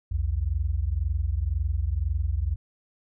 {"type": "tone pair together", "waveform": "sine", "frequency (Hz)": [61.35, 83.3], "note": ["B1", "E2"], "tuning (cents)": [-11, 19], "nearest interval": "perfect fourth", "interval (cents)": 530, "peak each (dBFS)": -26, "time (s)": [0.11, 2.56], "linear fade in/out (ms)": 10, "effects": []}